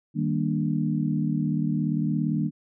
sine chord, Eb major seventh, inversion none, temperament equal, 155.56 / 196 / 233.1 / 293.7 Hz, Eb3 / G3 / Bb3 / D4, 0 / 0 / 0 / 0 cents, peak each -26 / -29 / -28 / -30 dBFS, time 0.14-2.51 s, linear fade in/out 50 ms, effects none

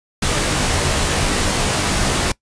pink noise with comb filter, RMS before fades -18 dBFS, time 0.22-2.32 s, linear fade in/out 5 ms, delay 18 ms, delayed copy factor -0.65, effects noise-tail reverb RT60 0.1 s tail -22 dB re dry + resampled to 22050 Hz

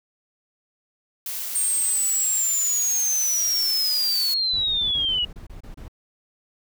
blue noise, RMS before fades -30 dBFS, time 1.26-4.34 s, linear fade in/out 2 ms
sine linear sweep, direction down, 8710 to 2870 Hz, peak -20 dBFS, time 1.55-5.25 s, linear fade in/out 5 ms
brown noise bursts, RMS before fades -38 dBFS, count 10, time 4.53-5.882 s, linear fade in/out 5 ms, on 110 ms, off 28 ms
effects none

